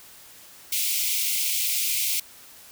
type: high-pass noise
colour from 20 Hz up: white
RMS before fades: -25 dBFS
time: 0.72-2.2 s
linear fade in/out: 5 ms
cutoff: 2100 Hz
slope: 96 dB/octave
effects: white hiss -48 dBFS RMS until 2.71 s